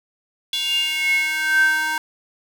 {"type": "tone with high-pass filter sweep", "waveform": "square", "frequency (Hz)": 311.6, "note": "D#4", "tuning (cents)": 3, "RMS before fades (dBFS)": -20, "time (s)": [0.53, 1.98], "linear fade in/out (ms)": 2, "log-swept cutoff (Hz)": [3300, 1200], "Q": 9.7, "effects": []}